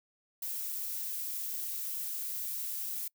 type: noise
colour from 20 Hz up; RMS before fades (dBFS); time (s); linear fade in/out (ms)
violet; -37; 0.42-3.08; 5
effects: noise-tail reverb RT60 0.1 s tail -26 dB re dry